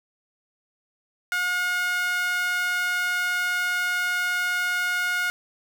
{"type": "tone with high-pass filter", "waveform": "sawtooth", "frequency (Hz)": 719, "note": "F#5", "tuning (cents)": -50, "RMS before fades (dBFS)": -25, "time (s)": [1.32, 5.3], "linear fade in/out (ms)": 0, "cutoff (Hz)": 1600, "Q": 5.3, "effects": []}